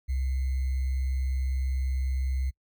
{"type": "tone with sample-and-hold", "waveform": "sine", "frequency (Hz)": 65.4, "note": "C2", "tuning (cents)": 0, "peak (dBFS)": -25, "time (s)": [0.08, 2.51], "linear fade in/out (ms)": 20, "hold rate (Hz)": 2100, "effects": ["noise-tail reverb RT60 0.1 s tail -26 dB re dry"]}